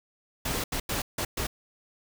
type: noise bursts at uneven times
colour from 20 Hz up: pink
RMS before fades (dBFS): -30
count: 5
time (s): 0.45-0.64 / 0.72-0.8 / 0.89-1.02 / 1.18-1.25 / 1.37-1.47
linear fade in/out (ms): 5
effects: none